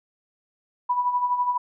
sine tone with tremolo, 984 Hz, B5, 7 cents flat, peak -18 dBFS, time 0.89-1.58 s, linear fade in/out 10 ms, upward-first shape sine, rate 12 Hz, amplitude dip 60%, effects none

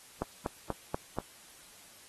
click train, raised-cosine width 1 ms, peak -18 dBFS, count 5, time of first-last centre 0.22-1.186 s, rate 4.14 Hz, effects white hiss -55 dBFS RMS until 2.08 s + AAC 32 kbps

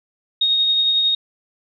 sine tone with tremolo, 3729 Hz, A#7, in tune, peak -13 dBFS, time 0.41-1.15 s, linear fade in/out 5 ms, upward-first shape triangle, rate 11 Hz, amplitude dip 30%, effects none

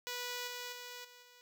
5% pulse tone with level steps, 490.4 Hz, B4, 12 cents flat, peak -27 / -30 / -34 / -44 / -47 dBFS, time 0.07-1.41 s, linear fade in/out 0 ms, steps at 0.47 / 0.72 / 1.04 / 1.22 s, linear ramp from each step 10 ms, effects none

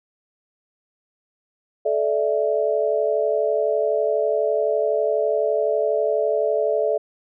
sine chord, A suspended fourth, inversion none, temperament equal with one note detuned, 434.2 / 587.3 / 659.3 Hz, A4 / D5 / E5, -23 / 0 / 0 cents, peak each -22 / -22 / -23 dBFS, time 1.85-6.98 s, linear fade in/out 10 ms, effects none

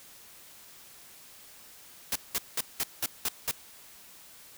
white noise bursts, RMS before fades -29 dBFS, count 7, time 2.12-3.512 s, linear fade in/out 2 ms, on 36 ms, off 190 ms, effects white hiss -52 dBFS RMS until 4.57 s

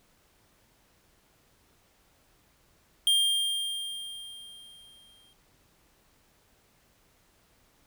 square tone with exponential decay, 3200 Hz, G7, 35 cents sharp, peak -20 dBFS, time 3.07-5.33 s, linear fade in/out 1 ms, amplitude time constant 490 ms, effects pink hiss -65 dBFS RMS until 7.86 s

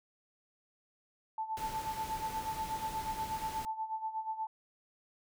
sine tone with tremolo, 880 Hz, A5, in tune, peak -32 dBFS, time 1.38-4.47 s, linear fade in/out 2 ms, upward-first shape sine, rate 8.3 Hz, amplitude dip 75%
pink noise, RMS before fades -45 dBFS, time 1.57-3.65 s, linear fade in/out 0 ms
effects none

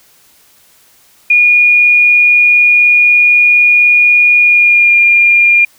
sine tone with pitch glide, 2439 to 2407 Hz, D#7 to D7, -35 to +42 cents, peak -4 dBFS, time 1.3-5.65 s, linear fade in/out 5 ms, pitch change -23 cents, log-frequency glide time 4.4-4.97 s, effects white hiss -47 dBFS RMS until 5.78 s

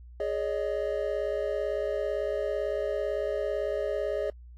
triangle chord, Ab suspended fourth, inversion none, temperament equal with one note detuned, 415.3 / 564.4 / 622.3 Hz, Ab4 / Db5 / Eb5, 0 / +31 / 0 cents, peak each -30 dBFS, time 0.2-4.3 s, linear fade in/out 2 ms, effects added 60 Hz sine -45 dBFS peak until 4.57 s + AAC 64 kbps

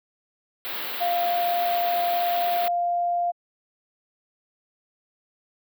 white band-stop noise, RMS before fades -31 dBFS, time 0.65-2.68 s, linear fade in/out 0 ms, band 4200 to 14000 Hz, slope 48 dB/octave
sine tone, 698.5 Hz, F5, in tune, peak -21 dBFS, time 1-3.32 s, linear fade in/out 20 ms
effects high-pass 300 Hz 12 dB/octave

